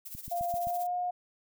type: noise with tremolo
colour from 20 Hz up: violet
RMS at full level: -41 dBFS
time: 0.05-0.87 s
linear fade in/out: 10 ms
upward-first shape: sine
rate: 16 Hz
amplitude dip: 70%
type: click train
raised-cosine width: 5 ms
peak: -32 dBFS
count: 5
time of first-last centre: 0.15-0.671 s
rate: 7.68 Hz
type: tone with pitch glide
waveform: sine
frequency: 696 to 716.8 Hz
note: F5 to F5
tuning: -6 to +45 cents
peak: -29 dBFS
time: 0.31-1.11 s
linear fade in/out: 10 ms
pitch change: +51 cents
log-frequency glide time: 0.61-0.95 s
effects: none